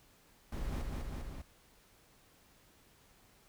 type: noise with echo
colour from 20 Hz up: brown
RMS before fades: -38 dBFS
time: 0.52-0.82 s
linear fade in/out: 5 ms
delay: 200 ms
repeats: 3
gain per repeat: -2 dB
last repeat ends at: 1.42 s
effects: pink hiss -65 dBFS RMS until 3.48 s